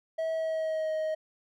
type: tone with pitch glide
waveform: triangle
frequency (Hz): 646 to 627.6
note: E5 to D#5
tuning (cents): -35 to +15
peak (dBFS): -26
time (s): 0.18-1.15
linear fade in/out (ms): 10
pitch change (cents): -50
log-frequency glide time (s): 0.33-0.92
effects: none